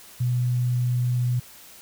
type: tone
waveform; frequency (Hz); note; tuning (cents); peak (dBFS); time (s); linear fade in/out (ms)
sine; 123.47; B2; 0; -20; 0.2-1.4; 10
effects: white hiss -47 dBFS RMS until 1.81 s